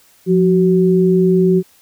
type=tone pair together; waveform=sine; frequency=176.98 / 375 Hz; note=F3 / F#4; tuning=+23 / +23 cents; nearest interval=octave + minor second; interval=1300 cents; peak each=-12 dBFS; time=0.26-1.63 s; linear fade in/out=50 ms; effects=white hiss -51 dBFS RMS until 1.81 s